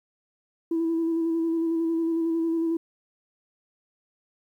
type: tone with vibrato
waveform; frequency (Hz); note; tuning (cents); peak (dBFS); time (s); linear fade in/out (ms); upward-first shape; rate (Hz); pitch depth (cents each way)
sine; 329.6; E4; 0; -21; 0.71-2.77; 5; square; 11; 18
effects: tanh soft clip ceiling -19 dBFS + 10-bit